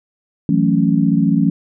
sine chord, F# minor seventh, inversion third, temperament equal, 164.81 / 185 / 220 / 277.2 Hz, E3 / F#3 / A3 / C#4, 0 / 0 / 0 / 0 cents, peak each -17 dBFS, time 0.49-1.5 s, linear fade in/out 2 ms, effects none

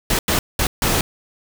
pink noise bursts at uneven times, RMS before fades -18 dBFS, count 4, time 0.1-0.19 / 0.28-0.39 / 0.59-0.67 / 0.82-1.01 s, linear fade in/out 2 ms, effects none

